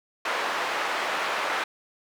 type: band-pass noise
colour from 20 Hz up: white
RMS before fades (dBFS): -28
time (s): 0.25-1.64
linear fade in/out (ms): 5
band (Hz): 550 to 1700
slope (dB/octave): 12
effects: none